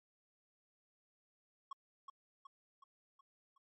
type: tone with echo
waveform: triangle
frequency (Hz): 1098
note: C#6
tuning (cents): -17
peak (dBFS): -40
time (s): 1.71-1.73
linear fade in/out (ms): 5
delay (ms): 370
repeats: 5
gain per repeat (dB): -5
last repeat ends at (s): 3.58
effects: MP3 32 kbps